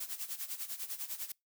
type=noise with tremolo; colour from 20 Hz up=blue; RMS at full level=-38 dBFS; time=0-1.32 s; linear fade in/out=5 ms; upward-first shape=sine; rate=10 Hz; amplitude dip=80%; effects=noise-tail reverb RT60 0.2 s tail -26 dB re dry